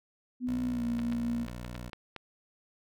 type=tone with pitch glide; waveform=sine; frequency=249.4 to 236.5 Hz; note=B3 to A#3; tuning=+17 to +25 cents; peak=-29 dBFS; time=0.4-1.47 s; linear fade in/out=50 ms; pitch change=-92 cents; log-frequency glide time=0.68-0.84 s
type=tone; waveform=15% pulse; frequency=60.4 Hz; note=B1; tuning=38 cents flat; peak=-33 dBFS; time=0.47-1.9 s; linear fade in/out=10 ms
type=clicks; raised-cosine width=0.3 ms; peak=-25 dBFS; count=7; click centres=0.992 / 1.124 / 1.484 / 1.648 / 1.753 / 1.932 / 2.163 s
effects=none